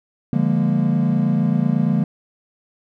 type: chord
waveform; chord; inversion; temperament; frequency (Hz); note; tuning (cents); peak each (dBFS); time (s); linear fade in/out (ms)
triangle; Bb dominant seventh; first; equal with one note detuned; 146.83 / 174.61 / 204.6 / 233.1; D3 / F3 / Ab3 / Bb3; 0 / 0 / -26 / 0; -19; 0.33-2.04; 2
effects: none